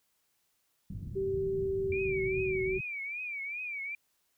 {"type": "low-pass noise", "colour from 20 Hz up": "white", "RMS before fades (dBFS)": -41, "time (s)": [0.9, 2.81], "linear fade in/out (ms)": 5, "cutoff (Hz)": 170, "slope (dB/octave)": 24}
{"type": "tone with pitch glide", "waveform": "sine", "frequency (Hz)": [387.9, 377.5], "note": ["G4", "F#4"], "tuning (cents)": [-18, 35], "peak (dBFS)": -29, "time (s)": [1.15, 2.79], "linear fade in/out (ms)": 20, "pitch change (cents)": -47, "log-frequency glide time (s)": [1.85, 2.47]}
{"type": "tone with vibrato", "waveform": "sine", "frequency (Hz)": 2344, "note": "D7", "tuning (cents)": -4, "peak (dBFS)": -35, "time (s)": [1.92, 3.95], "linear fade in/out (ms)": 2, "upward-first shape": "triangle", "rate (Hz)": 2.5, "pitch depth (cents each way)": 140}
{"effects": ["white hiss -75 dBFS RMS until 4.37 s"]}